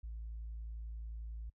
sine tone, 55.6 Hz, A1, 19 cents sharp, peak -40 dBFS, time 0.03-1.5 s, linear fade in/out 10 ms, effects noise-tail reverb RT60 0.1 s tail -26 dB re dry + tanh soft clip ceiling -38 dBFS

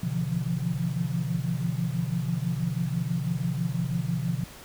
sine tone cluster, 124.3 / 144.7 / 168.1 / 174.2 Hz, B2 / D3 / E3 / F3, +12 / -25 / +34 / -4 cents, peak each -31 dBFS, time 0.03-4.44 s, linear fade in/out 5 ms, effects pink hiss -46 dBFS RMS until 4.64 s

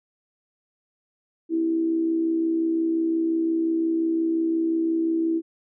sine tone with amplitude modulation, 328.1 Hz, E4, 8 cents flat, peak -18 dBFS, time 1.49-5.42 s, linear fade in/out 50 ms, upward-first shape sine, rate 65.7 Hz, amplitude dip 45%, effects none

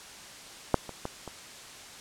clicks, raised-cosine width 1 ms, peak -6 / -24 / -18 / -24 dBFS, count 4, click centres 0.743 / 0.893 / 1.054 / 1.277 s, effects white hiss -46 dBFS RMS until 2 s + low-pass 8000 Hz 12 dB/octave

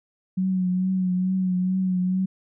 sine tone with vibrato, 185 Hz, F#3, in tune, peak -20 dBFS, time 0.37-2.26 s, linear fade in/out 10 ms, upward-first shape triangle, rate 2.3 Hz, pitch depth 40 cents each way, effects none

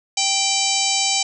harmonic tone with a mistuned harmonic, 784 Hz, G5, in tune, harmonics 1 / 3 / 4 / 5 / 6 / 7 / 8 / 9 / 10, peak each -26 / -26 / -26 / -26 / -26 / -26 / -26 / -26 / -26 dBFS, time 0.17-1.23 s, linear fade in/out 5 ms, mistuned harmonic 4, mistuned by -42 cents, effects none

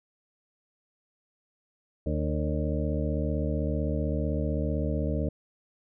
harmonic tone with a mistuned harmonic, 75.7 Hz, D#2, 47 cents flat, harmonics 1 / 2 / 3 / 4 / 6 / 7 / 8, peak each -29 / -32 / -34 / -35 / -37 / -37 / -38 dBFS, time 2.06-5.29 s, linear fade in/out 5 ms, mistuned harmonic 7, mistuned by +44 cents, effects none

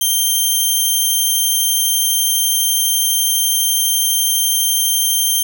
10% pulse tone, 3156 Hz, G7, 11 cents sharp, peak -5 dBFS, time 0.01-5.43 s, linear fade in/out 5 ms, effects none

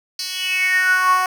10% pulse tone with high-pass filter sweep, 370 Hz, F#4, in tune, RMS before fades -18 dBFS, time 0.19-1.26 s, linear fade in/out 2 ms, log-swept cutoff 4300 to 880 Hz, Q 7.6, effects none

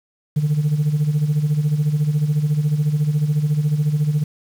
sine tone with tremolo, 150 Hz, D3, 37 cents sharp, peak -11 dBFS, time 0.36-4.24 s, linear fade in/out 10 ms, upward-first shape sine, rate 14 Hz, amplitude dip 70%, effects tanh soft clip ceiling -12 dBFS + 7-bit

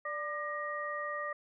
sine tone cluster, 587 / 1199 / 1884 Hz, D5 / D6 / A#6, -1 / +36 / +18 cents, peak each -40 / -38 / -39 dBFS, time 0.05-1.33 s, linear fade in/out 5 ms, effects none

